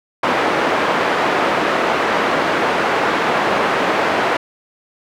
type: band-pass noise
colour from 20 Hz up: pink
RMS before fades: -17 dBFS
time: 0.23-4.37 s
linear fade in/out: 5 ms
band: 380 to 1900 Hz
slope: 12 dB/octave
effects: none